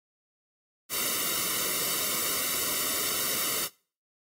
white noise with comb filter, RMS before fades -29 dBFS, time 0.89-3.69 s, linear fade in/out 50 ms, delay 1.2 ms, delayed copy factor -1, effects noise-tail reverb RT60 0.4 s tail -23 dB re dry + AAC 48 kbps

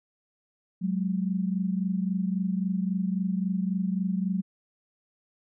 sine tone pair together, 185 / 208.7 Hz, F#3 / G#3, 0 / +9 cents, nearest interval major second, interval 209 cents, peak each -26 / -30 dBFS, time 0.81-4.42 s, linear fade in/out 20 ms, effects none

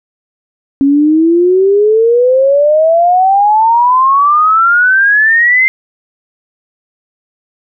sine exponential sweep, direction up, 272.6 to 2101 Hz, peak -5 dBFS, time 0.81-5.68 s, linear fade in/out 0 ms, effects none

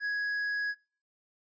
triangle tone with tanh clipping, 1666 Hz, G#6, 5 cents sharp, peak -30 dBFS, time 0-0.75 s, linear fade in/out 50 ms, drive 9 dB, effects noise-tail reverb RT60 0.4 s tail -22 dB re dry + resampled to 16000 Hz

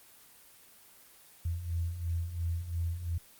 sine beating tone pair, 82.41 / 85.31 Hz, E2 / F2, 0 / -40 cents, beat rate 2.9 Hz, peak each -38 / -32 dBFS, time 1.45-3.18 s, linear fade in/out 5 ms, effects white hiss -57 dBFS RMS until 3.39 s + Opus 24 kbps

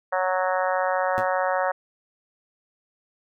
harmonic tone, 185 Hz, F#3, in tune, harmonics 3 / 4 / 5 / 6 / 7 / 8 / 9 / 10, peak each -25 / -27 / -29 / -31 / -32 / -33 / -34 / -35 dBFS, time 0.12-1.72 s, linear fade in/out 10 ms
15% pulse tone with exponential decay, 114.5 Hz, A#2, 31 cents flat, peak -21 dBFS, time 1.18-1.29 s, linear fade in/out 0 ms, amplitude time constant 23 ms
effects none

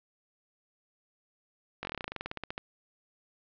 slowing click train, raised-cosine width 0.3 ms, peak -19 dBFS, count 19, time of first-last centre 1.83-2.579 s, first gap 20 ms, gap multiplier 1.08, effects low-pass 4000 Hz 12 dB/octave

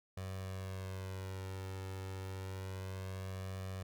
sawtooth tone with flanger, 94.9 Hz, F#2, 44 cents sharp, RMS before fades -43 dBFS, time 0.17-3.83 s, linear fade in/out 5 ms, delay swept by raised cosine 1.7 to 2.26 ms, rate 0.28 Hz, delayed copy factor +0.8, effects none

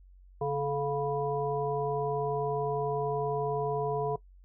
harmonic tone with a mistuned harmonic, 140.4 Hz, C#3, 22 cents sharp, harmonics 1 / 3 / 5 / 7, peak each -35 / -30 / -35 / -37 dBFS, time 0.41-4.16 s, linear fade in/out 5 ms, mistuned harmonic 3, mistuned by +45 cents, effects noise-tail reverb RT60 0.1 s tail -19 dB re dry + added 46 Hz sine -52 dBFS peak until 4.44 s

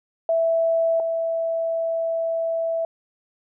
sine tone pair in turn, 659.3 / 659.3 Hz, E5 / E5, 0 / 0 cents, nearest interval unison, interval 0 cents, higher neither, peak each -17 / -21 dBFS, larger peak first, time 0.29-1 / 1-2.85 s, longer second, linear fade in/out 2 ms, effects none

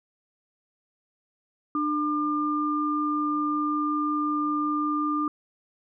sine tone pair together, 299.1 / 1200 Hz, D4 / D6, +32 / +37 cents, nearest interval 2 octaves, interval 2405 cents, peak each -26 dBFS, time 1.75-5.28 s, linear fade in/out 2 ms, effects none

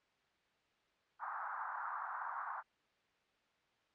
pink band-pass noise, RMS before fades -43 dBFS, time 1.19-2.63 s, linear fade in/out 50 ms, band 840 to 1500 Hz, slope 48 dB/octave, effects white hiss -75 dBFS RMS until 3.94 s + low-pass 3000 Hz 12 dB/octave

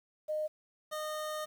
sine / 25% pulse tone pair in turn, 614 / 614 Hz, D#5 / D#5, -23 / -23 cents, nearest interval unison, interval 0 cents, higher neither, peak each -31 / -32 dBFS, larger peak first, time 0.28-0.48 / 0.91-1.46 s, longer second, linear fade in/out 20 ms, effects 10-bit

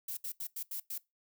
violet noise bursts at uneven times, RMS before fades -39 dBFS, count 6, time 0.08-0.17 / 0.24-0.32 / 0.4-0.47 / 0.56-0.63 / 0.71-0.8 / 0.9-0.98 s, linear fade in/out 5 ms, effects noise-tail reverb RT60 0.2 s tail -21 dB re dry

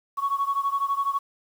sine beating tone pair, 1108.7 / 1120.7 Hz, C#6 / C#6, 0 / +19 cents, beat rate 12 Hz, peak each -24 / -26 dBFS, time 0.17-1.19 s, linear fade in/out 20 ms, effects tanh soft clip ceiling -16 dBFS + 8-bit

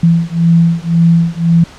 sine beating tone pair, 166.7 / 168.6 Hz, E3 / E3, +20 / +39 cents, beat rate 1.9 Hz, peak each -10 dBFS, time 0.03-1.64 s, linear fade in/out 5 ms, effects pink hiss -36 dBFS RMS until 1.78 s + low-pass 6000 Hz 12 dB/octave

